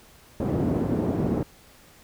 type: band-pass noise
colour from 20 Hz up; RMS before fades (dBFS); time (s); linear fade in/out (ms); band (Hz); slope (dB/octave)
pink; -25; 0.4-1.43; 2; 130 to 390; 12
effects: pink hiss -53 dBFS RMS until 2.03 s